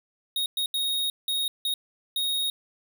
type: tone bursts at uneven times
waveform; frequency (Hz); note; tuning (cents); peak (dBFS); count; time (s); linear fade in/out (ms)
square; 3747; A#7; +8; -25; 6; 0.36-0.46 / 0.57-0.66 / 0.74-1.1 / 1.28-1.48 / 1.65-1.74 / 2.16-2.5; 2
effects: none

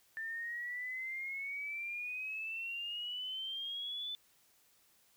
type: exponential sweep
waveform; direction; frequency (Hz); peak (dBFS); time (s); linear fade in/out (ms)
sine; up; 1777 to 3520; -38; 0.17-4.15; 0
effects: white hiss -69 dBFS RMS until 5.16 s

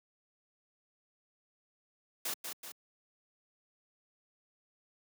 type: noise with echo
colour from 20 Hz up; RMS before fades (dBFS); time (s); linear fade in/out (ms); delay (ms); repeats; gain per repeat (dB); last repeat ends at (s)
white; -36; 2.25-2.34; 5; 190; 2; -5; 2.72
effects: high-pass 150 Hz 12 dB/octave

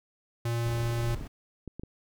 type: tone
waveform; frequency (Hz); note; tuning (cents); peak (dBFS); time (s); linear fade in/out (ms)
square; 117.3; A#2; +11; -28; 0.45-1.15; 5
type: noise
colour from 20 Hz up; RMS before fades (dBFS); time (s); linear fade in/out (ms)
brown; -37; 0.65-1.28; 10
type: clicks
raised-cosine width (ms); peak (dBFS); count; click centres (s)
3; -26; 4; 1.211 / 1.677 / 1.796 / 1.835
effects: none

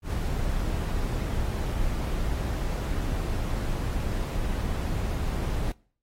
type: noise with ADSR envelope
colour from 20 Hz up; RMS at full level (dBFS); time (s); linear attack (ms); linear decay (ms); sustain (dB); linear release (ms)
brown; -26; 0.02-5.72; 110; 4; -2; 4
effects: noise-tail reverb RT60 0.5 s tail -24 dB re dry + AAC 48 kbps

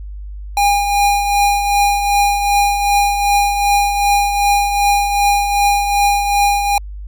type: tone with tremolo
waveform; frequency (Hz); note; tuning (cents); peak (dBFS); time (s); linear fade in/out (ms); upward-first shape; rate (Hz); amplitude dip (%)
square; 811; G#5; -41; -10; 0.57-6.78; 2; triangle; 2.6; 55
effects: added 50 Hz sine -26 dBFS peak until 7.07 s

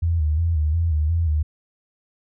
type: tone with vibrato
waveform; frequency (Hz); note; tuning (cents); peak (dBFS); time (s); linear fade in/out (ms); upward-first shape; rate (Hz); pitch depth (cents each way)
sine; 80; D#2; +49; -17; 0.02-1.43; 10; square; 2.8; 82
effects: none

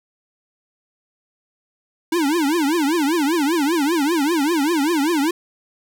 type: tone with vibrato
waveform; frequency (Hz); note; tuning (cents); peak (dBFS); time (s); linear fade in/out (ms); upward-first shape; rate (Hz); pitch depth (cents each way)
square; 310; D#4; -6; -17; 2.12-5.31; 5; triangle; 5.1; 260
effects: none

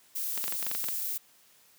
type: noise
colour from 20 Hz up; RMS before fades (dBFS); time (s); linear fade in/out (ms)
violet; -33; 0.15-1.18; 10
type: clicks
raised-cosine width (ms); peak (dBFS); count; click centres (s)
0.2; -18; 10; 0.377 / 0.441 / 0.48 / 0.524 / 0.627 / 0.667 / 0.714 / 0.75 / 0.842 / 0.886
effects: white hiss -61 dBFS RMS until 1.78 s + high-pass 100 Hz 12 dB/octave

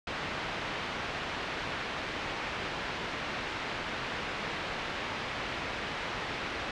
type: low-pass noise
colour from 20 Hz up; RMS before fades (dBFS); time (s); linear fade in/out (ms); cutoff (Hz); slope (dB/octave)
white; -36; 0.07-6.71; 2; 2500; 12
effects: low-pass 5000 Hz 12 dB/octave

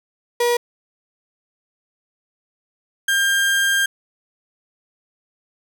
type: tone pair in turn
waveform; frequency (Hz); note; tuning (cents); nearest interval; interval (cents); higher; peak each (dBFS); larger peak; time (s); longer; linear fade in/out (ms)
35% pulse; 480 / 1598.7; B4 / G6; -49 / +34; octave + major sixth; 2083; second; -14; neither; 0.4-0.57 / 3.08-3.86; second; 5
effects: none

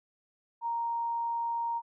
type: tone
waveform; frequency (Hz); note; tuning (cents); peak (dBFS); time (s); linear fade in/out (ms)
sine; 932.3; A#5; 0; -29; 0.61-1.82; 50
effects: none

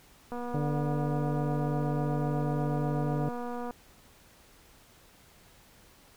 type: click train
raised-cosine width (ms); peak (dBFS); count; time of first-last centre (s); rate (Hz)
1; -25; 821; 0.32-3.708; 242
type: harmonic tone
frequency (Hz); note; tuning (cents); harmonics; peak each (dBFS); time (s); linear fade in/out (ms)
146.83; D3; 0; 1 / 2 / 3 / 4 / 5; -29 / -35 / -39 / -41 / -43; 0.54-3.29; 2
effects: pink hiss -58 dBFS RMS until 6.16 s

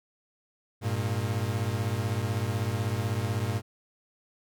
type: beating tone pair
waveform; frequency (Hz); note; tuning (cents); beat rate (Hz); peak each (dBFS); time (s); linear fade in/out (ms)
40% pulse; 100.1 / 116.1; G2 / A#2; +37 / -7; 16; -29; 0.81-3.62; 50
effects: none

